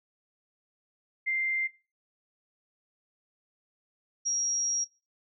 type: tone pair in turn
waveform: sine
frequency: 2093 / 5653 Hz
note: C7 / F8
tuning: 0 / +20 cents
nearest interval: octave + perfect fourth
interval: 1720 cents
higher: second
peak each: -26 dBFS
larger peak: neither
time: 1.26-1.68 / 4.25-4.85 s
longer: second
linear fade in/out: 20 ms
effects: noise-tail reverb RT60 0.3 s tail -19 dB re dry